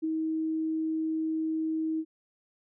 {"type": "tone with ADSR envelope", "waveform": "sine", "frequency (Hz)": 318, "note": "D#4", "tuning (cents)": 38, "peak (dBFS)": -25, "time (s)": [0.02, 2.05], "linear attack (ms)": 24, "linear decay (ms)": 9, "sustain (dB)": -2, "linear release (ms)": 57, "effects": []}